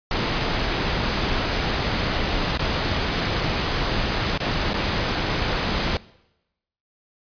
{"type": "noise with dropouts", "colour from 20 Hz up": "pink", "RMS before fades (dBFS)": -23, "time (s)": [0.11, 5.97], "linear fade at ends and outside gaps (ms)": 1, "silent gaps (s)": [[2.574, 2.593], [4.376, 4.402], [4.734, 4.741]], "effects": ["noise-tail reverb RT60 0.9 s tail -21 dB re dry", "resampled to 11025 Hz"]}